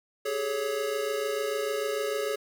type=tone cluster; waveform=square; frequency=399.1 / 425.8 / 555 Hz; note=G4 / G#4 / C#5; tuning=+31 / +43 / +2 cents; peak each=-37 / -31 / -33 dBFS; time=0.25-2.36 s; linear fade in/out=10 ms; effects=none